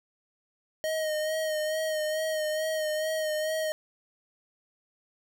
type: tone with vibrato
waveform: square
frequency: 623 Hz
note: D#5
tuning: 2 cents sharp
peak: -28 dBFS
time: 0.84-3.72 s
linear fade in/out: 0 ms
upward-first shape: sine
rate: 2.3 Hz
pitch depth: 32 cents each way
effects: none